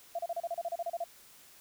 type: tone bursts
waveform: sine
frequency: 682 Hz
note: F5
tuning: 41 cents flat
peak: -31 dBFS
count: 13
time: 0.15-1.041 s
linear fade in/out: 5 ms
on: 39 ms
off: 32 ms
effects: white hiss -57 dBFS RMS until 1.6 s